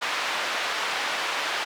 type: band-pass noise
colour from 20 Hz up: pink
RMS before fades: -28 dBFS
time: 0.01-1.65 s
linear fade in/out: 20 ms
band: 870 to 3700 Hz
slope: 12 dB/octave
effects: none